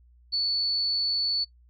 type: tone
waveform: sine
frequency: 4453 Hz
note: C#8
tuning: 7 cents sharp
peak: -23 dBFS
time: 0.32-1.45 s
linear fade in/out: 20 ms
effects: noise-tail reverb RT60 0.1 s tail -20 dB re dry + added 60 Hz sine -54 dBFS peak until 1.69 s